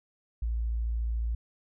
sine tone, 57 Hz, A#1, 38 cents flat, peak -27 dBFS, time 0.42-1.35 s, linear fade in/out 5 ms, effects none

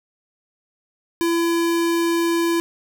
square tone, 337 Hz, E4, 38 cents sharp, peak -18 dBFS, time 1.21-2.6 s, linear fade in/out 0 ms, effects 10-bit

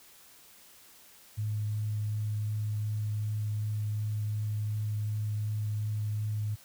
sine tone with vibrato, 106.2 Hz, G#2, 39 cents sharp, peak -29 dBFS, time 1.37-6.56 s, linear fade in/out 20 ms, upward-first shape triangle, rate 2.7 Hz, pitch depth 10 cents each way, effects white hiss -56 dBFS RMS until 6.64 s

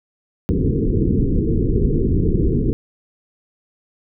pink low-pass noise, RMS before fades -17 dBFS, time 0.49-2.73 s, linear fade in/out 0 ms, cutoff 460 Hz, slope 96 dB/octave, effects none

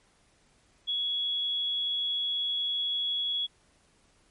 sine tone, 3356 Hz, G#7, 17 cents sharp, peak -27 dBFS, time 0.87-3.47 s, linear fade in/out 20 ms, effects pink hiss -65 dBFS RMS until 4.3 s + MP3 48 kbps

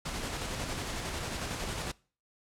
pink noise with tremolo, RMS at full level -35 dBFS, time 0.05-1.92 s, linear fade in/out 10 ms, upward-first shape square, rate 11 Hz, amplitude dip 25%, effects noise-tail reverb RT60 0.4 s tail -23 dB re dry + low-pass 9000 Hz 12 dB/octave

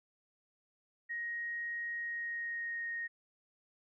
sine tone with pitch glide, 1879 to 1861.7 Hz, A#6 to A#6, +13 to -3 cents, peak -36 dBFS, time 1.09-3.08 s, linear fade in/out 20 ms, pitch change -16 cents, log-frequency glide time 1.95-2.86 s, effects none

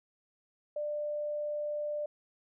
sine tone, 594 Hz, D5, 20 cents sharp, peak -32 dBFS, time 0.76-2.06 s, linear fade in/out 5 ms, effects none

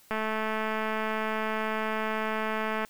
click train, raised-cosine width 0.5 ms, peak -16 dBFS, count 598, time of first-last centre 0.11-2.849 s, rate 218 Hz, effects white hiss -58 dBFS RMS until 2.89 s

